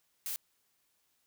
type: noise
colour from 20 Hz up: blue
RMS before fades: -37 dBFS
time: 0.26-0.36 s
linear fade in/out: 0 ms
effects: white hiss -75 dBFS RMS until 1.26 s